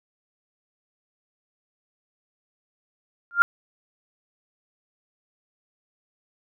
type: tone with exponential growth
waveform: sine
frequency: 1396.9 Hz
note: F6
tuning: in tune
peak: -7 dBFS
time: 3.31-3.42 s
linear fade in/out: 0 ms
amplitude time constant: 22 ms
effects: none